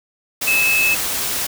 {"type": "tone in noise", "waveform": "sine", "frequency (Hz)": 2602, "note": "E7", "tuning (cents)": -23, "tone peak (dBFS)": -14, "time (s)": [0.47, 0.95], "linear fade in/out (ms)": 10, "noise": "white", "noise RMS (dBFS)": -22, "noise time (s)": [0.41, 1.47], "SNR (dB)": 5, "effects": []}